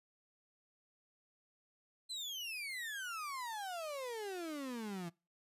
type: exponential sweep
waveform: 35% pulse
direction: down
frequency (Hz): 4146 to 164.81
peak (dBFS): -39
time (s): 2.09-5.1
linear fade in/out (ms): 20
effects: noise-tail reverb RT60 0.3 s tail -25 dB re dry + resampled to 32000 Hz